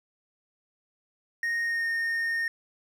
triangle tone with pitch glide, 1859 to 1837.6 Hz, A#6 to A#6, -5 to -25 cents, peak -24 dBFS, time 1.43-2.48 s, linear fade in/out 2 ms, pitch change -20 cents, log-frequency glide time 1.64-1.87 s, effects none

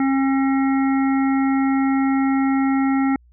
harmonic tone, 270 Hz, C#4, 45 cents flat, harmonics 1 / 3 / 5 / 7 / 8, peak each -16 / -26 / -30 / -33 / -34 dBFS, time 0-3.16 s, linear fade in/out 2 ms, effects added 60 Hz sine -49 dBFS peak until 3.32 s

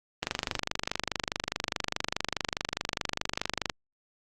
click train, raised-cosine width 0.2 ms, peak -10 dBFS, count 87, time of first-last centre 0.23-3.698 s, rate 24.8 Hz, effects Opus 32 kbps

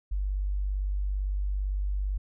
sine tone, 48.88 Hz, G1, 4 cents flat, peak -26 dBFS, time 0.11-2.18 s, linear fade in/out 10 ms, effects none

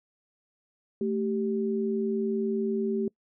sine tone pair together, 220 / 389.3 Hz, A3 / G4, 0 / -12 cents, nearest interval minor seventh, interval 988 cents, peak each -28 dBFS, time 1.01-3.08 s, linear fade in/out 2 ms, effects noise-tail reverb RT60 0.1 s tail -25 dB re dry

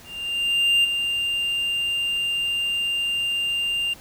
triangle tone with ADSR envelope, 2794 Hz, F7, in tune, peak -13 dBFS, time 0.04-3.94 s, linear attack 800 ms, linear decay 12 ms, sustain -7 dB, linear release 11 ms, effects pink hiss -46 dBFS RMS until 4 s

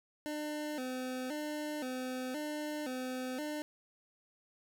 25% pulse tone with vibrato, 277.2 Hz, C#4, in tune, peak -33 dBFS, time 0.26-3.62 s, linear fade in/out 0 ms, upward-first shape square, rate 0.96 Hz, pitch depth 140 cents each way, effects 12-bit

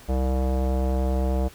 square tone with low-pass filter, 65 Hz, C2, 11 cents flat, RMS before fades -23 dBFS, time 0.08-1.49 s, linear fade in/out 20 ms, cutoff 650 Hz, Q 2.5, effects pink hiss -48 dBFS RMS until 1.54 s

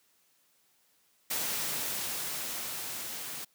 white noise with level ramp, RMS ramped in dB -32 to -40 dBFS, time 1.3-3.45 s, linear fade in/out 10 ms, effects white hiss -69 dBFS RMS until 3.54 s + high-pass 100 Hz 12 dB/octave

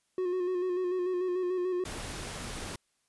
triangle tone with vibrato, 363.2 Hz, F#4, 32 cents flat, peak -26 dBFS, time 0.18-1.84 s, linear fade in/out 2 ms, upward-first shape square, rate 6.8 Hz, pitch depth 32 cents each way
pink noise, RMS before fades -39 dBFS, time 1.85-2.76 s, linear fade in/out 5 ms
effects white hiss -75 dBFS RMS until 3.08 s + resampled to 24000 Hz

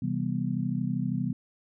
sine chord, C major seventh, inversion none, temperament just, 130.81 / 163.52 / 196.22 / 245.3 Hz, C3 / E3 / G3 / B3, 0 / -14 / +2 / -12 cents, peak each -32 dBFS, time 0.02-1.33 s, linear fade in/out 5 ms, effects none

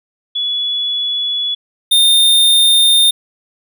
sine / square tone pair in turn, 3407 / 3633 Hz, G#7 / A#7, +44 / -45 cents, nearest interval minor second, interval 111 cents, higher second, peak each -15 / -8 dBFS, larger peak second, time 0.35-1.55 / 1.91-3.11 s, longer neither, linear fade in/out 10 ms, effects none

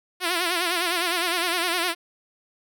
5% pulse tone with vibrato, 349.2 Hz, F4, in tune, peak -11 dBFS, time 0.2-1.95 s, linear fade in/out 50 ms, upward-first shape sine, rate 9.8 Hz, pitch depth 95 cents each way, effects none

